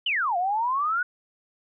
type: exponential two-way sweep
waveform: sine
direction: down then up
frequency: 3136 to 690 to 1491 Hz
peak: -22 dBFS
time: 0.06-1.03 s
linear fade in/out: 5 ms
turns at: 0.37 s
effects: none